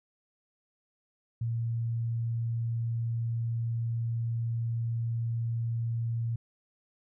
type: tone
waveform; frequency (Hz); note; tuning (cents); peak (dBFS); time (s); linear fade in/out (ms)
sine; 115.8; A#2; -11; -28; 1.41-6.36; 5
effects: none